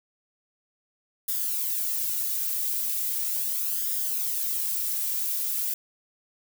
violet noise with flanger, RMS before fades -28 dBFS, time 1.28-5.74 s, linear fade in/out 5 ms, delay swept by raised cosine 0.58 to 2.58 ms, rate 0.38 Hz, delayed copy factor +0.6, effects none

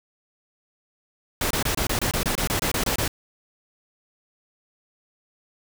pink noise bursts, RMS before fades -24 dBFS, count 14, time 1.41-3.079 s, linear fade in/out 2 ms, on 96 ms, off 25 ms, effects none

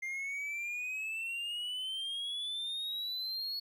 triangle exponential sweep, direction up, 2096 to 4388 Hz, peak -34 dBFS, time 0.02-3.6 s, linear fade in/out 10 ms, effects 12-bit

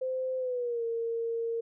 sine tone with pitch glide, 517 to 460.6 Hz, C5 to A#4, -21 to -21 cents, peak -29 dBFS, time 0.01-1.61 s, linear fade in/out 10 ms, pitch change -200 cents, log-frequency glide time 0.38-0.84 s, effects none

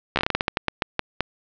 slowing click train, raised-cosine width 0.3 ms, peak -4 dBFS, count 15, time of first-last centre 0.16-1.206 s, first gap 13 ms, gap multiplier 1.24, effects low-pass 5000 Hz 12 dB/octave

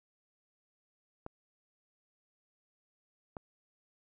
clicks, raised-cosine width 1 ms, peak -27 dBFS, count 2, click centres 1.264 / 3.368 s, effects none

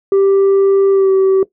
sine tone with pitch glide, 392 to 383.5 Hz, G4 to G4, 0 to -38 cents, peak -5 dBFS, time 0.12-1.43 s, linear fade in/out 2 ms, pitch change -38 cents, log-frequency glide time 0.91-1.11 s, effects noise-tail reverb RT60 0.1 s tail -17 dB re dry + tanh soft clip ceiling -7 dBFS

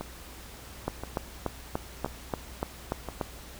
two click trains, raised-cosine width 1 ms, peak -20 / -14 dBFS, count 4 / 9, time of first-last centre 0.01-3.087 / 0.88-3.212 s, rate 0.975 / 3.43 Hz, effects added 61 Hz sine -47 dBFS peak until 3.59 s + pink hiss -47 dBFS RMS until 3.59 s

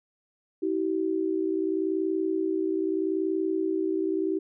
sine tone pair together, 321.2 / 382 Hz, E4 / G4, -45 / -45 cents, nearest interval minor third, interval 300 cents, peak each -27 dBFS, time 0.62-4.39 s, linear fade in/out 10 ms, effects none

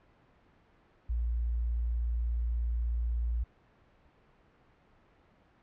sine tone, 58.27 Hz, A#1, in tune, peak -28 dBFS, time 1.09-3.44 s, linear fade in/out 10 ms, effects pink hiss -64 dBFS RMS until 5.62 s + low-pass 2000 Hz 12 dB/octave

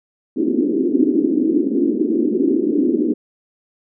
pink band-pass noise, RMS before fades -17 dBFS, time 0.36-3.14 s, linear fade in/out 10 ms, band 250 to 370 Hz, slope 48 dB/octave, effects none

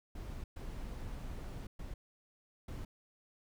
brown noise bursts at uneven times, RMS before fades -43 dBFS, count 4, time 0.15-0.44 / 0.56-1.67 / 1.79-1.94 / 2.68-2.85 s, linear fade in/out 5 ms, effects none

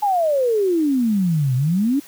sine exponential two-way sweep, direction down then up, 856 to 123.47 to 296.8 Hz, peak -15 dBFS, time 0.02-2 s, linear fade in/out 10 ms, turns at 1.55 s, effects white hiss -44 dBFS RMS until 2.07 s + high-pass 80 Hz 12 dB/octave

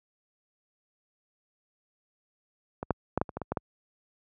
clicks, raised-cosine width 1 ms, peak -19 / -10 / -11 / -11 / -25 / -19 / -20 / -15 / -15 dBFS, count 9, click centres 2.829 / 2.907 / 3.176 / 3.215 / 3.292 / 3.37 / 3.417 / 3.52 / 3.572 s, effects high-pass 60 Hz 12 dB/octave

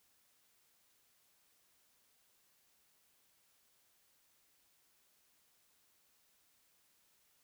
silence, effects white hiss -73 dBFS RMS until 7.43 s

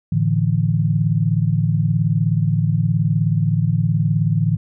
sine chord, A suspended fourth, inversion none, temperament equal with one note detuned, 110 / 146.83 / 165.86 Hz, A2 / D3 / E3, 0 / 0 / +11 cents, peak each -19 dBFS, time 0.12-4.57 s, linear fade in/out 5 ms, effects none

